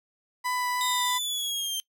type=tone with vibrato; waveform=30% pulse; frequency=994 Hz; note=B5; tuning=11 cents sharp; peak=-24 dBFS; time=0.44-1.19 s; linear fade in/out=20 ms; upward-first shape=triangle; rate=3 Hz; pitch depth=10 cents each way
type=linear sweep; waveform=sawtooth; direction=down; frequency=3729 to 3136 Hz; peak=-25 dBFS; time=0.81-1.8 s; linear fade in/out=0 ms
effects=noise-tail reverb RT60 0.1 s tail -22 dB re dry